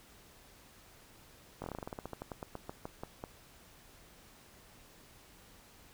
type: slowing click train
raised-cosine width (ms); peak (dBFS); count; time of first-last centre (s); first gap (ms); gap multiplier
1; -26; 21; 1.62-3.239; 20; 1.13
effects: pink hiss -59 dBFS RMS until 5.93 s